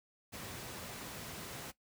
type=noise; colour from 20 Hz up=pink; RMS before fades=-45 dBFS; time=0.32-1.72 s; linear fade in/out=20 ms; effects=noise-tail reverb RT60 0.1 s tail -17 dB re dry + high-pass 80 Hz 12 dB/octave